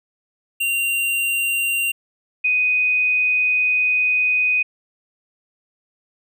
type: tone pair in turn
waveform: square / sine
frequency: 2770 / 2495 Hz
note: F7 / D#7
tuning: -15 / +4 cents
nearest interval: major second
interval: 181 cents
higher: first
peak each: -19 / -15 dBFS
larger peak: second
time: 0.6-1.92 / 2.44-4.63 s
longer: second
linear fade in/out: 10 ms
effects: none